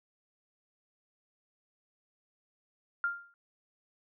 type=tone with exponential decay; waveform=sine; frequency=1397 Hz; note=F6; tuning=in tune; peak=-25 dBFS; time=3.04-3.34 s; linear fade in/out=1 ms; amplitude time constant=64 ms; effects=none